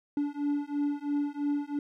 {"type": "beating tone pair", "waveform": "triangle", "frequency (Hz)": [287.7, 290.7], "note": ["D4", "D4"], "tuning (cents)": [-36, -18], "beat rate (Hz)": 3, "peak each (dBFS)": -29, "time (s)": [0.17, 1.79], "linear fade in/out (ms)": 2, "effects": []}